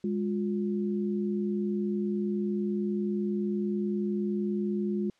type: tone pair together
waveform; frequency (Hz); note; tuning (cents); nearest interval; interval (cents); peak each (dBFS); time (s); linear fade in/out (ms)
sine; 205.2 / 354.6; G#3 / F4; -21 / +26; major sixth; 947; -28 / -32; 0.04-5.1; 2
effects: white hiss -68 dBFS RMS until 5.19 s + low-pass 5000 Hz 12 dB/octave